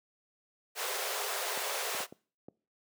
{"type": "high-pass noise", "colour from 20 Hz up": "pink", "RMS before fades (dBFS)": -35, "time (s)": [0.75, 2.07], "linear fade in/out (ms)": 50, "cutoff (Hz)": 390, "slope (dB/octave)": 96}
{"type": "clicks", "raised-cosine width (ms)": 2, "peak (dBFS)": -31, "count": 5, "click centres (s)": [1.575, 1.948, 2.004, 2.125, 2.485]}
{"effects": ["noise-tail reverb RT60 0.4 s tail -22 dB re dry", "high-pass 200 Hz 12 dB/octave"]}